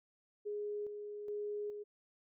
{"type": "tone with tremolo", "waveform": "sine", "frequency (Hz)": 415.3, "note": "G#4", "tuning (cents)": 0, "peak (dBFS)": -37, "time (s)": [0.45, 1.84], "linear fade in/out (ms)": 20, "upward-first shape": "square", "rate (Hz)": 1.2, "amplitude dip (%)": 45, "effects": []}